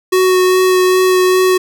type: tone with vibrato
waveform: square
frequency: 370 Hz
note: F#4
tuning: in tune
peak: -9 dBFS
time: 0.12-1.58 s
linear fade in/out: 10 ms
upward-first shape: sine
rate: 2.5 Hz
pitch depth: 11 cents each way
effects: none